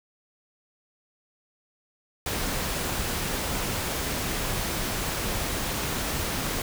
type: noise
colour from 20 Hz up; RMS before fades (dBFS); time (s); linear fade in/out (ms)
pink; -29; 2.26-6.62; 2
effects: none